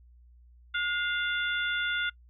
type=harmonic tone with a mistuned harmonic; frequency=696 Hz; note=F5; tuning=6 cents flat; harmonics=2 / 3 / 4 / 5; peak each=-28 / -36 / -38 / -35 dBFS; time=0.74-2.1 s; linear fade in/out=10 ms; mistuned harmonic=2; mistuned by=+51 cents; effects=noise-tail reverb RT60 0.1 s tail -26 dB re dry + added 60 Hz sine -53 dBFS peak until 2.29 s

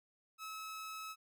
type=tone; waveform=sawtooth; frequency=1293 Hz; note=E6; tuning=34 cents flat; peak=-40 dBFS; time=0.38-1.16 s; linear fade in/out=50 ms; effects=none

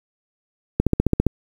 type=click train; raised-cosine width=3 ms; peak=-3 dBFS; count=8; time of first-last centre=0.8-1.267 s; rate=15 Hz; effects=7-bit

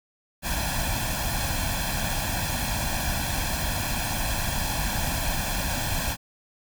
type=noise with comb filter; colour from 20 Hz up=pink; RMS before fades=-27 dBFS; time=0.42-6.17 s; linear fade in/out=50 ms; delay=1.2 ms; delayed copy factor=+0.8; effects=none

